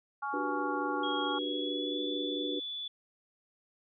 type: harmonic tone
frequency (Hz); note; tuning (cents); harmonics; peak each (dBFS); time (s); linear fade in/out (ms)
279.6; C#4; +15; 3 / 4 / 5; -36 / -37 / -38; 0.22-1.39; 10
type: chord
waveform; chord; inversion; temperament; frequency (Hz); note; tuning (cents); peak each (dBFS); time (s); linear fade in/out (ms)
sine; G major seventh; second; just; 294 / 367.5 / 392 / 490; D4 / F#4 / G4 / B4; +2 / -12 / 0 / -14; -36 / -39 / -42 / -39; 0.33-2.6; 10
type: tone with pitch glide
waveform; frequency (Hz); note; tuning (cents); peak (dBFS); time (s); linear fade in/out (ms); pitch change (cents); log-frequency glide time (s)
sine; 3285 to 3458; G#7 to A7; -20 to -31; -36; 1.03-2.88; 5; +89; 1.23-2.04
effects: none